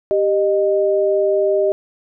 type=tone pair together; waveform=sine; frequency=393 / 615.8 Hz; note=G4 / D#5; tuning=+4 / -18 cents; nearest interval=minor sixth; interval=778 cents; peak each=-16 dBFS; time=0.11-1.72 s; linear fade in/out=0 ms; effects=none